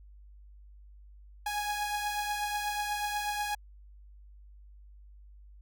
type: beating tone pair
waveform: sawtooth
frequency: 829 / 837.2 Hz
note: G#5 / G#5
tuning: -3 / +14 cents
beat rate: 8.2 Hz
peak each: -28 / -35 dBFS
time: 1.46-3.55 s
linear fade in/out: 5 ms
effects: added 50 Hz sine -50 dBFS peak until 5.61 s